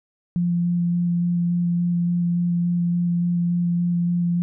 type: tone with vibrato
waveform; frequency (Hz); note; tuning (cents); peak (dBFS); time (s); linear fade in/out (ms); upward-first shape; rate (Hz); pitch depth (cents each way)
sine; 173.7; F3; -9; -18; 0.36-4.42; 0; square; 3.5; 8
effects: none